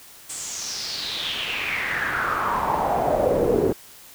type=noise with band-pass filter sweep; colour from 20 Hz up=brown; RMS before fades=-24 dBFS; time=0.29-3.73 s; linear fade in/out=10 ms; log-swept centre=8200 to 370 Hz; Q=5.3; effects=white hiss -46 dBFS RMS until 4.14 s